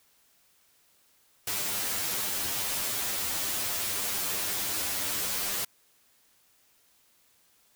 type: noise with comb filter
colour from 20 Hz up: white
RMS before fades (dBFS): -31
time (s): 1.47-5.65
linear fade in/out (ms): 5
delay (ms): 10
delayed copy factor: +0.8
effects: white hiss -65 dBFS RMS until 7.75 s